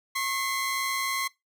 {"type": "tone pair together", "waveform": "sawtooth", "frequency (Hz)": [1084.9, 2048], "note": ["C#6", "C7"], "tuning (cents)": [-38, -38], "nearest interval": "major seventh", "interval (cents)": 1100, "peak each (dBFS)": -26, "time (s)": [0.15, 1.28], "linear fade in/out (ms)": 10, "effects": ["noise-tail reverb RT60 0.2 s tail -22 dB re dry"]}